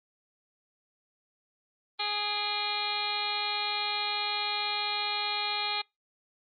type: harmonic tone with a mistuned harmonic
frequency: 415.3 Hz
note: G#4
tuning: in tune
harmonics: 1 / 2 / 3 / 4 / 5 / 6 / 7 / 8 / 9 / 10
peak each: -46 / -35 / -39 / -45 / -42 / -36 / -44 / -38 / -37 / -34 dBFS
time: 1.99-5.82 s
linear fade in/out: 10 ms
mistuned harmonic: 6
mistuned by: -52 cents
effects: noise-tail reverb RT60 0.2 s tail -25 dB re dry + Opus 24 kbps